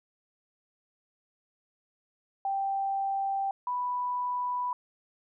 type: tone pair in turn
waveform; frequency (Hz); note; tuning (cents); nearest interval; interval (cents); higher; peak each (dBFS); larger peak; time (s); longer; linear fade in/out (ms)
sine; 784 / 987.8; G5 / B5; 0 / 0; major third; 400; second; -27 / -28; first; 2.45-3.51 / 3.67-4.73; neither; 2
effects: none